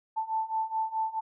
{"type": "beating tone pair", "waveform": "sine", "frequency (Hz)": [881, 885.7], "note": ["A5", "A5"], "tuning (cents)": [2, 11], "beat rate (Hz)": 4.7, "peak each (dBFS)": [-32, -30], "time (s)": [0.16, 1.21], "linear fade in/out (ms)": 20, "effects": []}